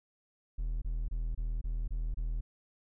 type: tone bursts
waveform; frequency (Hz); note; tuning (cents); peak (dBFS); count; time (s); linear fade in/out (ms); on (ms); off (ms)
triangle; 40.1; E1; -47; -29; 7; 0.58-2.41; 10; 240; 25
effects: none